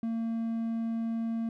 triangle tone, 227.8 Hz, A#3, 40 cents flat, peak -27 dBFS, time 0.03-1.49 s, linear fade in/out 2 ms, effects none

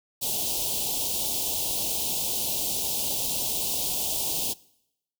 white band-stop noise, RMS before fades -28 dBFS, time 0.21-4.54 s, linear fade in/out 20 ms, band 910 to 2800 Hz, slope 48 dB/octave, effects noise-tail reverb RT60 0.8 s tail -22 dB re dry

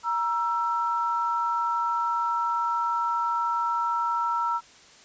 sine tone pair together, 943 / 1333.6 Hz, A#5 / E6, +20 / +20 cents, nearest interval tritone, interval 600 cents, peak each -26 dBFS, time 0.03-4.61 s, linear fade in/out 50 ms, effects white hiss -52 dBFS RMS until 5.04 s + resampled to 16000 Hz

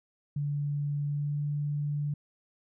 sine tone with pitch glide, 144.8 to 146.31 Hz, D3 to D3, -24 to -6 cents, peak -28 dBFS, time 0.36-2.14 s, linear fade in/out 5 ms, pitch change +18 cents, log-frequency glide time 1.05-1.41 s, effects none

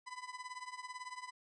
30% pulse tone with tremolo, 1002 Hz, B5, 25 cents sharp, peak -38 dBFS, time 0.06-1.31 s, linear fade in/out 20 ms, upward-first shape triangle, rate 18 Hz, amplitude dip 90%, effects resampled to 22050 Hz

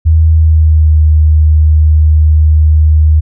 sine tone with pitch glide, 79.8 to 77.22 Hz, D#2 to D#2, +44 to -13 cents, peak -3 dBFS, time 0.05-3.21 s, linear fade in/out 20 ms, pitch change -57 cents, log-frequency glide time 0.31-0.97 s, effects none

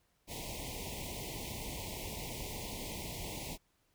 pink band-stop noise, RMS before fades -42 dBFS, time 0.27-3.58 s, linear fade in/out 50 ms, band 1000 to 2000 Hz, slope 96 dB/octave, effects pink hiss -75 dBFS RMS until 3.94 s

